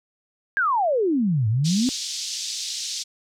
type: exponential two-way sweep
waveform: sine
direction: down then up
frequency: 1661.2 to 103.83 to 269.8 Hz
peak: -18 dBFS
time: 0.57-1.89 s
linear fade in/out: 0 ms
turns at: 1.48 s
type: band-pass noise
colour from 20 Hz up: pink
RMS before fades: -30 dBFS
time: 1.64-3.04 s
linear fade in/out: 20 ms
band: 3900 to 6700 Hz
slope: 24 dB/octave
effects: none